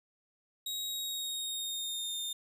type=tone with pitch glide; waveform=sawtooth; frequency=3800 to 3633 Hz; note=A#7 to A#7; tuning=+33 to -45 cents; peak=-32 dBFS; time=0.66-2.33 s; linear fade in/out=5 ms; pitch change=-78 cents; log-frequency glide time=0.87-2.21 s; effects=none